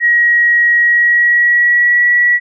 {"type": "tone with pitch glide", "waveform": "sine", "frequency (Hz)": [1900, 1936.6], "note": ["A#6", "B6"], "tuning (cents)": [33, -34], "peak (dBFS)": -7, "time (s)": [0, 2.4], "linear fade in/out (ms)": 50, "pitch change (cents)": 33, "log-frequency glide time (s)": [0.8, 2.07], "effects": []}